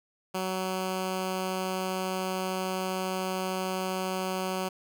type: tone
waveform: 10% pulse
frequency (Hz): 187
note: F#3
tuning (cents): +19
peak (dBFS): -21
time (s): 0.34-4.69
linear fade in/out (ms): 10
effects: none